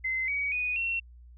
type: tone with pitch steps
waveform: sine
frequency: 2061 / 2261 / 2479 / 2720 Hz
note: C7 / C#7 / D#7 / F7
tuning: -27 / +34 / -7 / -46 cents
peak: -27 dBFS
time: 0.04-1 s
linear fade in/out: 10 ms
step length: 240 ms
effects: added 60 Hz sine -48 dBFS peak until 1.37 s